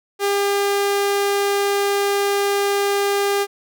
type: tone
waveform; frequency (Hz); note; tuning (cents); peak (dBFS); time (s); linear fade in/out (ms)
sawtooth; 401.8; G4; +43; -13; 0.19-3.47; 50
effects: none